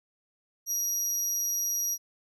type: tone with amplitude modulation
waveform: 35% pulse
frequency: 5750 Hz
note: F8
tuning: 50 cents sharp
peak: -23 dBFS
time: 0.66-1.98 s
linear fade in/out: 50 ms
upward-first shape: sine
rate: 177 Hz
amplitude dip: 35%
effects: none